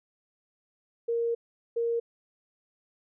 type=tone bursts at uneven times; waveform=sine; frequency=466.2 Hz; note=A#4; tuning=in tune; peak=-25 dBFS; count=2; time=1.08-1.35 / 1.76-2 s; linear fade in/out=10 ms; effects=none